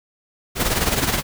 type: noise with tremolo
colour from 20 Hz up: pink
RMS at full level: -18 dBFS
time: 0.55-1.23 s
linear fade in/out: 50 ms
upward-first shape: sine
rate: 19 Hz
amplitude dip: 60%
effects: none